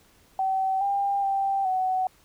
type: tone with pitch steps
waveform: sine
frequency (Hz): 765 / 798 / 784 / 748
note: G5 / G5 / G5 / F#5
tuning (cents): -42 / +31 / 0 / +19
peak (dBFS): -22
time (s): 0.39-2.07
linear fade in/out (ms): 2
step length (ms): 420
effects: pink hiss -59 dBFS RMS until 2.24 s